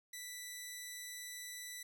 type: tone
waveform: 10% pulse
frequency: 1975.5 Hz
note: B6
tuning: in tune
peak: -36 dBFS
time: 0.13-1.83 s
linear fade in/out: 5 ms
effects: none